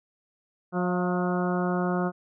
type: harmonic tone with a mistuned harmonic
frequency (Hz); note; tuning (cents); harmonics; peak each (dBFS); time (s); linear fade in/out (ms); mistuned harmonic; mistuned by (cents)
180; F#3; -47; 1 / 2 / 3 / 4 / 5 / 6 / 7 / 8; -26 / -30 / -34 / -33 / -39 / -38 / -36 / -38; 0.72-2.12; 50; 4; -31
effects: none